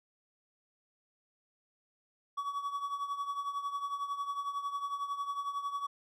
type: tone with tremolo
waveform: triangle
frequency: 1132 Hz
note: C#6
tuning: 36 cents sharp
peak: -29 dBFS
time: 2.37-5.87 s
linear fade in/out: 10 ms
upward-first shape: triangle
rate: 11 Hz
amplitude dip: 75%
effects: none